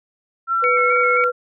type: tone with pitch glide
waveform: sine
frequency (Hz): 1353 to 1371.9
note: E6 to F6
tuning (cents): +45 to -31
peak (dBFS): -16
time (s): 0.47-1.32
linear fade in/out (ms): 50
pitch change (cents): +24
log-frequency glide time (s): 0.85-0.94
type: tone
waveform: sine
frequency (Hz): 493.9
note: B4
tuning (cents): 0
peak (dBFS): -19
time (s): 0.62-1.32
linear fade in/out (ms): 20
type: tone with vibrato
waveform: sine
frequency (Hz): 2217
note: C#7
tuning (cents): 0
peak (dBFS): -19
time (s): 0.64-1.24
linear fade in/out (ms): 0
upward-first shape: square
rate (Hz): 3.8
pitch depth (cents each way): 24
effects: none